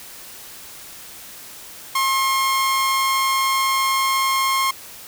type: tone with amplitude modulation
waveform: sawtooth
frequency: 1071 Hz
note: C6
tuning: 40 cents sharp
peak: -12 dBFS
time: 1.95-4.71 s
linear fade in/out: 5 ms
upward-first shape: sine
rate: 214 Hz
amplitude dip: 30%
effects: white hiss -39 dBFS RMS until 5.07 s